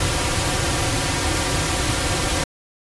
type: noise with comb filter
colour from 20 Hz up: pink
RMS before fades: -21 dBFS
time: 0-2.44 s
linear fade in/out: 5 ms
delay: 4.7 ms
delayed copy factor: -0.75
effects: resampled to 24000 Hz